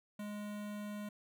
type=tone with notch filter; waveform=square; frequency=207.7 Hz; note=G#3; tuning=in tune; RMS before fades=-43 dBFS; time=0.19-1.09 s; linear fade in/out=5 ms; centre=5100 Hz; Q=1.9; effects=none